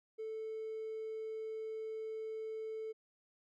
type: tone with hard clipping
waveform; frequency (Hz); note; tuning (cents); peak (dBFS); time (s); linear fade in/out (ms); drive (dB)
triangle; 440; A4; 0; -40; 0.18-2.93; 20; 4
effects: none